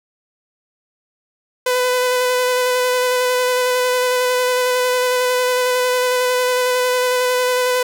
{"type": "tone with vibrato", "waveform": "sawtooth", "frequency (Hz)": 501, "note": "B4", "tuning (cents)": 25, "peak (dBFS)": -11, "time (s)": [1.66, 7.83], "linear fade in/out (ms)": 5, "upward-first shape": "square", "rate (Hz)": 11, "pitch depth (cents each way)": 11, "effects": []}